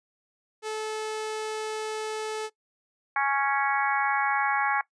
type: tone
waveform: sawtooth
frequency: 433.8 Hz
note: A4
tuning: 25 cents flat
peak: -26 dBFS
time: 0.62-2.5 s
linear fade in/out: 50 ms
type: harmonic tone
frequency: 277.2 Hz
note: C#4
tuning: in tune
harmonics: 3 / 4 / 5 / 6 / 7 / 8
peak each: -27 / -29 / -32 / -29 / -35 / -33 dBFS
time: 3.16-4.81 s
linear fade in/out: 2 ms
effects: noise-tail reverb RT60 0.1 s tail -20 dB re dry + resampled to 22050 Hz